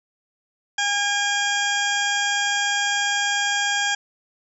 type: harmonic tone with a mistuned harmonic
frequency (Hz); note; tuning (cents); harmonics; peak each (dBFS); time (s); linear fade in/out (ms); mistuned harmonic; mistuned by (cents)
813; G#5; -37; 1 / 2 / 3 / 4 / 6 / 7 / 8 / 9; -27 / -23 / -31 / -26 / -34 / -34 / -34 / -32; 0.78-3.95; 5; 3; -23
effects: none